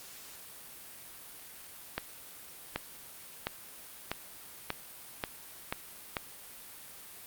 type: accelerating click train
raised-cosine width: 0.3 ms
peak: -15 dBFS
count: 8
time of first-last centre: 1.98-6.168 s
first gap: 780 ms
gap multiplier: 0.91
effects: white hiss -49 dBFS RMS until 7.26 s + Opus 48 kbps